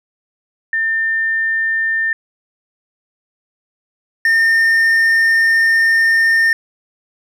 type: tone pair in turn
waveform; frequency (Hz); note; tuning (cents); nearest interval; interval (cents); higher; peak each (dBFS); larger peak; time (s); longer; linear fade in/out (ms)
sine / triangle; 1800 / 1815.7; A6 / A#6; +39 / -46; unison; 15; second; -14 / -8; second; 0.73-2.13 / 4.25-6.53; second; 2
effects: none